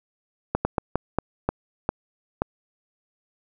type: slowing click train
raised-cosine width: 1 ms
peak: -7 dBFS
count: 8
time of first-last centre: 0.55-2.42 s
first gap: 100 ms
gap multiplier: 1.32
effects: none